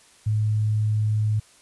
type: tone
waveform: sine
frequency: 107.2 Hz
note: A2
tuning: 45 cents flat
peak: -19 dBFS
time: 0.26-1.4 s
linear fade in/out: 10 ms
effects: white hiss -54 dBFS RMS until 1.61 s + resampled to 24000 Hz